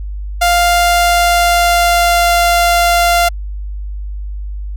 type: tone with pitch glide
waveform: sawtooth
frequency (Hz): 698.5 to 693.3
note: F5 to F5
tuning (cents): 0 to -13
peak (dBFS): -5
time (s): 0.41-3.29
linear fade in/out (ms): 10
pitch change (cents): -13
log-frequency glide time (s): 0.72-2.29
effects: added 50 Hz sine -20 dBFS peak until 4.76 s